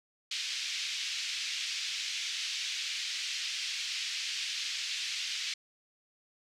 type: band-pass noise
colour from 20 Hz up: pink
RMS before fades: -36 dBFS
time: 0.31-5.54 s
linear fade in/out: 5 ms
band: 2400 to 5900 Hz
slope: 24 dB/octave
effects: none